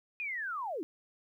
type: linear sweep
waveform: sine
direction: down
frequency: 2503 to 277.2 Hz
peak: -34 dBFS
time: 0.2-0.83 s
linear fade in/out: 0 ms
effects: 12-bit